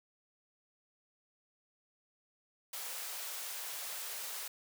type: high-pass noise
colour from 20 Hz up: white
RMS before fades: -42 dBFS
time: 2.73-4.48 s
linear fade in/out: 5 ms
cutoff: 480 Hz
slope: 24 dB/octave
effects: none